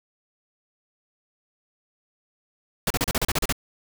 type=noise bursts; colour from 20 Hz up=pink; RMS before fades=-23 dBFS; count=10; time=2.87-3.525 s; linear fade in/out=2 ms; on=34 ms; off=35 ms; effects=none